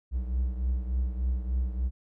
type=beating tone pair; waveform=triangle; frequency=61.74 / 65.14 Hz; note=B1 / C2; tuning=0 / -7 cents; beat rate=3.4 Hz; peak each=-25 / -31 dBFS; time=0.11-1.91 s; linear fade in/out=50 ms; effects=none